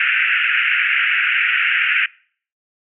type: band-pass noise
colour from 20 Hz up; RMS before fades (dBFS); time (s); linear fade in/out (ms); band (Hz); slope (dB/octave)
white; -17; 0-2.06; 2; 1400 to 2800; 96
effects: noise-tail reverb RT60 0.5 s tail -24 dB re dry